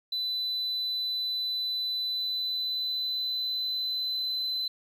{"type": "tone with pitch glide", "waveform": "sine", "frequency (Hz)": [4000, 4037], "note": ["B7", "B7"], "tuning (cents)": [21, 37], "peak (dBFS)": -26, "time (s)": [0.12, 4.68], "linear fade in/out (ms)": 5, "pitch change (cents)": 16, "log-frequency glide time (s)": [2.1, 4.45], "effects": ["tanh soft clip ceiling -26 dBFS", "10-bit"]}